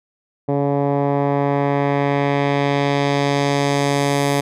10% pulse tone with low-pass filter sweep, 141.6 Hz, C#3, 37 cents sharp, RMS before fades -18 dBFS, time 0.48-4.41 s, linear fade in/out 10 ms, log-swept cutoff 620 to 12000 Hz, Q 0.92, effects none

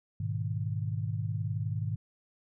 sine chord, G# minor, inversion none, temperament equal with one note detuned, 104.43 / 123.47 / 155.56 Hz, G#2 / B2 / D#3, +10 / 0 / 0 cents, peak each -32 / -36 / -36 dBFS, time 0.2-1.96 s, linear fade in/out 5 ms, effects none

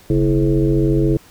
sine tone with frequency modulation, 233.1 Hz, A#3, in tune, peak -12 dBFS, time 0.1-1.17 s, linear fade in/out 2 ms, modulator 96.2 Hz, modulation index 2.1, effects pink hiss -47 dBFS RMS until 1.3 s

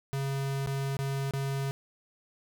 square tone with dropouts, 137.1 Hz, C#3, 19 cents flat, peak -30 dBFS, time 0.13-1.71 s, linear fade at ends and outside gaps 0 ms, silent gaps 0.662-0.673 / 0.968-0.99 / 1.309-1.336 s, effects none

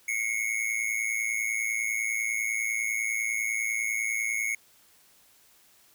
square tone with amplitude modulation, 2186 Hz, C#7, 25 cents flat, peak -24 dBFS, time 0.08-4.55 s, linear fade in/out 5 ms, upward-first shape sine, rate 110 Hz, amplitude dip 80%, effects white hiss -60 dBFS RMS until 5.94 s

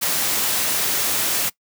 white noise, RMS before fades -21 dBFS, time 0.01-1.5 s, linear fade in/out 20 ms, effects noise-tail reverb RT60 0.1 s tail -21 dB re dry + high-pass 100 Hz 12 dB/octave

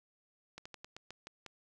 slowing click train, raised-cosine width 0.2 ms, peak -29 dBFS, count 8, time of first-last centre 0.58-1.463 s, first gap 75 ms, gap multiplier 1.17, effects none

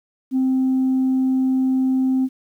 sine tone, 261.1 Hz, C4, 3 cents flat, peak -14 dBFS, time 0.31-2.29 s, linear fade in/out 50 ms, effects tanh soft clip ceiling -13 dBFS + 9-bit

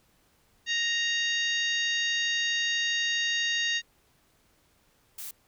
harmonic tone, 932.3 Hz, A#5, in tune, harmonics 2 / 3 / 4 / 5 / 6 / 7, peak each -29 / -31 / -31 / -38 / -42 / -38 dBFS, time 0.66-3.82 s, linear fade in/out 50 ms
blue noise, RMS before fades -39 dBFS, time 5.18-5.31 s, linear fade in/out 5 ms
effects pink hiss -66 dBFS RMS until 5.47 s

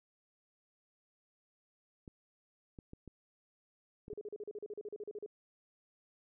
clicks, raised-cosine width 3 ms, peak -36 dBFS, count 6, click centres 2.078 / 2.788 / 2.934 / 3.077 / 4.081 / 4.131 s
sine tone bursts, 417.4 Hz, G#4, 9 cents sharp, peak -40 dBFS, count 16, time 4.1-5.262 s, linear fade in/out 2 ms, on 37 ms, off 38 ms
effects none

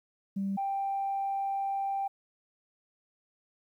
sine tone pair in turn, 196 / 786.7 Hz, G3 / G5, 0 / +6 cents, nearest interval 2 octaves, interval 2406 cents, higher second, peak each -28 dBFS, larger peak neither, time 0.36-0.57 / 0.57-2.08 s, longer second, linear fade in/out 10 ms, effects tanh soft clip ceiling -24 dBFS + 11-bit

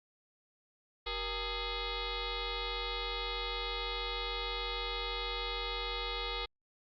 sine tone with frequency modulation, 1661.2 Hz, G#6, in tune, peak -34 dBFS, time 1.06-6.46 s, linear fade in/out 10 ms, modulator 427 Hz, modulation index 5.8, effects Opus 48 kbps

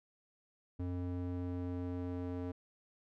square tone with band-pass filter sweep, 89.2 Hz, F2, 37 cents sharp, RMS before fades -39 dBFS, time 0.79-2.52 s, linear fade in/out 10 ms, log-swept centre 200 to 340 Hz, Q 1.1, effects none

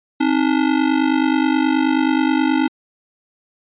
square ring-modulated tone, 288.9 Hz, D4, 28 cents flat, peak -12 dBFS, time 0.2-2.68 s, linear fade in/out 10 ms, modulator 24.7 Hz, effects resampled to 8000 Hz

